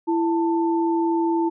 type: tone pair together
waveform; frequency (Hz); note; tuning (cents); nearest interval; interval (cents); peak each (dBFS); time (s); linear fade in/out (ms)
sine; 333.4 / 888; E4 / A5; +20 / +16; octave + perfect fourth; 1696; -19 / -25; 0.07-1.5; 20
effects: none